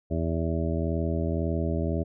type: harmonic tone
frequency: 81.9 Hz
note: E2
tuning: 11 cents flat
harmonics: 1 / 2 / 3 / 4 / 5 / 7 / 8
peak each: -28 / -31 / -33 / -34 / -35 / -36 / -37 dBFS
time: 0.1-2.04 s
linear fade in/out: 20 ms
effects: none